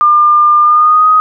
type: tone with pitch glide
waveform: sine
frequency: 1200 to 1253.1 Hz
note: D6 to D#6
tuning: +37 to +12 cents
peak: -4 dBFS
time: 0.01-1.2 s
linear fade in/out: 0 ms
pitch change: +75 cents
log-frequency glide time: 0.62-1.08 s
effects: none